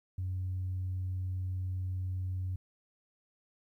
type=tone; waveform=sine; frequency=92.5 Hz; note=F#2; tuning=in tune; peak=-31 dBFS; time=0.18-2.56 s; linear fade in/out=5 ms; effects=tanh soft clip ceiling -29 dBFS + 12-bit